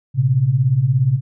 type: beating tone pair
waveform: sine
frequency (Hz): 116.54 / 133.54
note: A#2 / C3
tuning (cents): 0 / +36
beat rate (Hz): 17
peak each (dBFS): -18 / -14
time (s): 0.14-1.21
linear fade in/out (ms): 50
effects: none